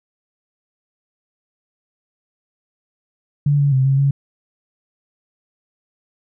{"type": "tone with pitch steps", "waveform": "sine", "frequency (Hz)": [144.4, 142.1, 131.7, 135.9, 139.3], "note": ["D3", "C#3", "C3", "C#3", "C#3"], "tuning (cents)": [-29, 43, 12, -34, 9], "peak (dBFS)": -12, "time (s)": [3.46, 4.11], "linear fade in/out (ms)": 5, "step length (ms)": 130, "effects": []}